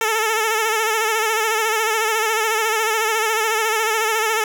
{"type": "tone with vibrato", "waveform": "10% pulse", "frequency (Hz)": 440, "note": "A4", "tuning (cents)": 0, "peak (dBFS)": -9, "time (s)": [0.01, 4.44], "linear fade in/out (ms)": 2, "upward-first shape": "sine", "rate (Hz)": 14, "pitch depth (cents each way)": 58, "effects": []}